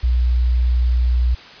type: tone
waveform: sine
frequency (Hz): 61.1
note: B1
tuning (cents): -18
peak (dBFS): -13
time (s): 0.03-1.35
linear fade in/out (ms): 10
effects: white hiss -40 dBFS RMS until 1.6 s + resampled to 11025 Hz